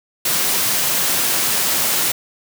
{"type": "high-pass noise", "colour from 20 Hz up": "white", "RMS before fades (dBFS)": -18, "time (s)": [0.25, 2.12], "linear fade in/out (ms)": 5, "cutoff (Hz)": 100, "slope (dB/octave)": 96, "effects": []}